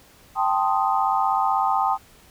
sine chord, A half-diminished seventh, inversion third, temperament equal, 784 / 880 / 1046.5 / 1244.5 Hz, G5 / A5 / C6 / Eb6, 0 / 0 / 0 / 0 cents, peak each -22 / -24 / -26 / -25 dBFS, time 0.35-1.98 s, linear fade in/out 50 ms, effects pink hiss -52 dBFS RMS until 2.3 s

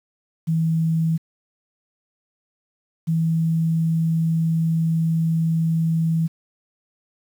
sine tone pair in turn, 162.3 / 163.05 Hz, E3 / E3, -27 / -19 cents, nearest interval unison, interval 8 cents, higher second, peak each -17 dBFS, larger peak neither, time 0.47-1.18 / 3.07-6.28 s, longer second, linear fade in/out 20 ms, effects 8-bit

